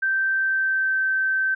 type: tone with pitch glide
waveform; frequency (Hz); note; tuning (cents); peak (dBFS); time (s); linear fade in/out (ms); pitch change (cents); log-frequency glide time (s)
sine; 1560 to 1548.3; G6 to G6; -9 to -22; -19; 0.02-1.55; 10; -13; 0.33-1.02
effects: none